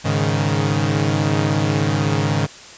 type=chord; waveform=sawtooth; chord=Ab suspended fourth; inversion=none; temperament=equal with one note detuned; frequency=103.83 / 139.31 / 155.56 Hz; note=Ab2 / Db3 / Eb3; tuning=0 / +9 / 0 cents; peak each=-17 dBFS; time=0.04-2.47 s; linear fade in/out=20 ms; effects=white hiss -39 dBFS RMS until 2.77 s + resampled to 16000 Hz